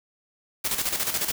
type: noise with tremolo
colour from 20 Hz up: white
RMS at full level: -25 dBFS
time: 0.64-1.32 s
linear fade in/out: 10 ms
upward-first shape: square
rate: 14 Hz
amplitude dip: 60%
effects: none